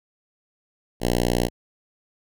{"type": "tone with notch filter", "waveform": "5% pulse", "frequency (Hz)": 59.9, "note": "A#1", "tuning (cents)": 48, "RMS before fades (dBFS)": -22, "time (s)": [1, 1.5], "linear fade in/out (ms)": 50, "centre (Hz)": 1400, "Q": 0.97, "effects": []}